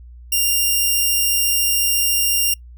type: tone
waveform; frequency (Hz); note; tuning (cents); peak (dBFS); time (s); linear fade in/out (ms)
5% pulse; 2794; F7; 0; -6; 0.32-2.54; 5
effects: noise-tail reverb RT60 0.1 s tail -25 dB re dry + added 60 Hz sine -37 dBFS peak until 2.77 s